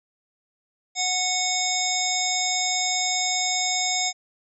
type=harmonic tone; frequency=735 Hz; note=F#5; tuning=12 cents flat; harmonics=1 / 3 / 5 / 7 / 9 / 10; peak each=-29 / -29 / -29 / -29 / -29 / -29 dBFS; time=0.95-4.13 s; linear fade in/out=50 ms; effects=none